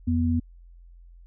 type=tone pair together; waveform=sine; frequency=86.2 / 243.8 Hz; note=F2 / B3; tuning=-22 / -22 cents; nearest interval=octave + tritone; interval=1800 cents; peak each=-23 dBFS; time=0.07-0.4 s; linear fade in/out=10 ms; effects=added 43 Hz sine -46 dBFS peak until 1.26 s